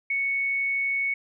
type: tone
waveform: sine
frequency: 2217 Hz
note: C#7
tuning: in tune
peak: -23 dBFS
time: 0.1-1.14 s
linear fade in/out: 5 ms
effects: none